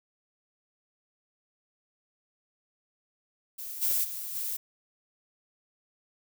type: noise with level steps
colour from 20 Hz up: violet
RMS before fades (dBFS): -39 / -27 / -37 / -33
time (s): 3.58-4.57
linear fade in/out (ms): 10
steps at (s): 3.81 / 4.03 / 4.34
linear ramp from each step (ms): 20
effects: none